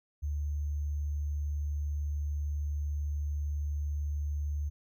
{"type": "tone with sample-and-hold", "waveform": "sine", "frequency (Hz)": 73.5, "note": "D2", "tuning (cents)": 2, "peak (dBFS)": -30, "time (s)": [0.22, 4.7], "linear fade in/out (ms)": 20, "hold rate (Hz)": 6300, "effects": []}